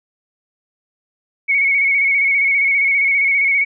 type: tone with vibrato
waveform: sine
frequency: 2217 Hz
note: C#7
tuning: in tune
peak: -12 dBFS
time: 1.48-3.65 s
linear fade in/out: 20 ms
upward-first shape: square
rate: 15 Hz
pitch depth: 32 cents each way
effects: none